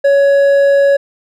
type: tone with hard clipping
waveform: sine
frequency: 559 Hz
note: C#5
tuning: 14 cents sharp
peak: -8 dBFS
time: 0.04-0.97 s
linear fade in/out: 10 ms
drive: 5 dB
effects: none